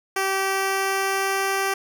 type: tone with pitch glide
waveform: 10% pulse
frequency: 386.7 to 389.4 Hz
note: G4 to G4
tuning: -24 to -12 cents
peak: -13 dBFS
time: 0.16-1.74 s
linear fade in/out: 5 ms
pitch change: +12 cents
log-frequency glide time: 0.35-1.49 s
effects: none

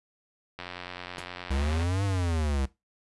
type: click train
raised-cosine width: 0.3 ms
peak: -21 dBFS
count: 112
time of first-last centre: 0.59-1.83 s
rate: 89.5 Hz
type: noise with exponential decay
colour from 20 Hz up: pink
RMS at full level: -36 dBFS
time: 1.18-1.28 s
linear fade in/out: 2 ms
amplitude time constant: 20 ms
type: exponential two-way sweep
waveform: square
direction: up then down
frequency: 65.41 to 100.9 to 65.41 Hz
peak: -26 dBFS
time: 1.5-2.66 s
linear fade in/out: 10 ms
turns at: 2.04 s
effects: noise-tail reverb RT60 0.2 s tail -18 dB re dry + resampled to 24000 Hz

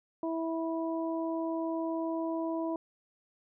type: harmonic tone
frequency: 327.2 Hz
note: E4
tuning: 13 cents flat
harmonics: 1 / 2 / 3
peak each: -32 / -36 / -40 dBFS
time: 0.23-2.76 s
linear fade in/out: 2 ms
effects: none

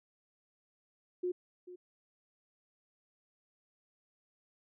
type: tone with echo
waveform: sine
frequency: 360 Hz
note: F#4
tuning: 47 cents flat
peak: -31 dBFS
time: 1.23-1.32 s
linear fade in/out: 10 ms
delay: 440 ms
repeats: 1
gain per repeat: -15 dB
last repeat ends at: 1.76 s
effects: none

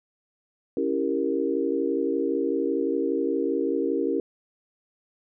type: chord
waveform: sine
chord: C# diminished seventh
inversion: none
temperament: equal with one note detuned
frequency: 277.2 / 329.6 / 394.7 / 466.2 Hz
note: C#4 / E4 / G4 / Bb4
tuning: 0 / 0 / +12 / 0 cents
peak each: -28 dBFS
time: 0.77-4.2 s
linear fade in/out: 2 ms
effects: none

